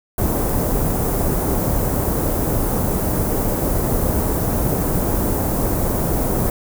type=band-stop noise; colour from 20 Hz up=pink; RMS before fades=-19 dBFS; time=0.18-6.5 s; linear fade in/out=2 ms; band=740 to 14000 Hz; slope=12 dB/octave; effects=none

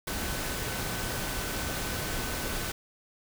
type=tone in noise; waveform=sine; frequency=1513 Hz; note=F#6; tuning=38 cents sharp; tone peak=-43 dBFS; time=0.07-2.72 s; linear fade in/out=5 ms; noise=pink; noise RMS=-33 dBFS; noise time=0.07-2.72 s; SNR=-13 dB; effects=none

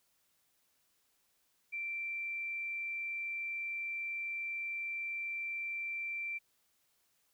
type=tone; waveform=sine; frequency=2349 Hz; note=D7; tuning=in tune; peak=-36 dBFS; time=1.72-6.39 s; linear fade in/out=20 ms; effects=white hiss -75 dBFS RMS until 7.33 s

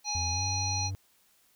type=harmonic tone; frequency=832 Hz; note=G#5; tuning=3 cents sharp; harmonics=1 / 3 / 5 / 7; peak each=-36 / -41 / -34 / -33 dBFS; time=0.04-0.91 s; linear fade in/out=50 ms
type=tone with pitch glide; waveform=triangle; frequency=87 to 96.53 Hz; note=F2 to G2; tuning=-6 to -26 cents; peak=-30 dBFS; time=0.15-0.95 s; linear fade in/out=0 ms; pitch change=+180 cents; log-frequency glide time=0.3-0.43 s
effects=white hiss -66 dBFS RMS until 1.55 s

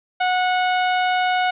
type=tone; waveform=sawtooth; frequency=733 Hz; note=F#5; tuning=16 cents flat; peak=-13 dBFS; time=0.2-1.51 s; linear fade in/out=10 ms; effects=resampled to 8000 Hz + 9-bit

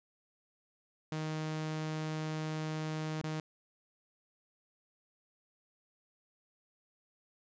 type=tone with dropouts; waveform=sawtooth; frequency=156.1 Hz; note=D#3; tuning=6 cents sharp; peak=-31 dBFS; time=1.12-3.4 s; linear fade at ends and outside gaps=2 ms; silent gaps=3.215-3.238 s; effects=resampled to 16000 Hz

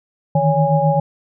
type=tone cluster; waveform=sine; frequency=151.7 / 159.3 / 562 / 822 Hz; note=D#3 / D#3 / C#5 / G#5; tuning=-44 / +41 / +24 / -18 cents; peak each=-18 dBFS; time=0.35-1 s; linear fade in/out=5 ms; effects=none

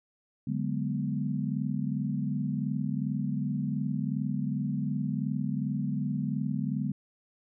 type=chord; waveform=sine; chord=G# half-diminished seventh; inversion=second; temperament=equal with one note detuned; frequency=144.98 / 185 / 207.7 / 246.9 Hz; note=D3 / F#3 / G#3 / B3; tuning=-22 / 0 / 0 / 0 cents; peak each=-32 / -35 / -33 / -34 dBFS; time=0.47-6.92 s; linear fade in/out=5 ms; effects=none

